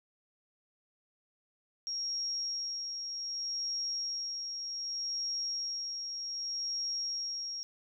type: tone with tremolo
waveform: sine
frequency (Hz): 5588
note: F8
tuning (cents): 0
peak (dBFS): -32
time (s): 1.87-7.63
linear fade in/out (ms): 0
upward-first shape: sine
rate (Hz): 0.65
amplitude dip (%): 40
effects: none